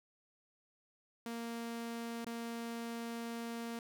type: tone with dropouts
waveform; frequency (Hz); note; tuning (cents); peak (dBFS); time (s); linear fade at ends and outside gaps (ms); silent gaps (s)
sawtooth; 232.4; A#3; -5; -36; 1.26-3.79; 2; 2.246-2.265
effects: none